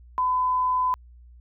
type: tone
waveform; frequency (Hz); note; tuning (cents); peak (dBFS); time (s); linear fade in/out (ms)
sine; 1009; B5; +37; -20; 0.18-0.94; 0
effects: added 60 Hz sine -46 dBFS peak until 1.4 s